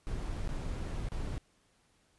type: noise with dropouts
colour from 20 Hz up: brown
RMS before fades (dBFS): -36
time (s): 0.07-1.38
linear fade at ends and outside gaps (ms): 0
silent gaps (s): 0.475-0.491 / 1.088-1.119
effects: pink hiss -70 dBFS RMS until 2.18 s + resampled to 24000 Hz